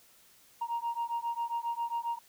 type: beating tone pair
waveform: sine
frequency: 932.3 / 939.7 Hz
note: A#5 / A#5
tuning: 0 / +14 cents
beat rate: 7.4 Hz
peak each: -33 / -33 dBFS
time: 0.61-2.19 s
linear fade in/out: 10 ms
effects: tanh soft clip ceiling -27 dBFS + white hiss -61 dBFS RMS until 2.28 s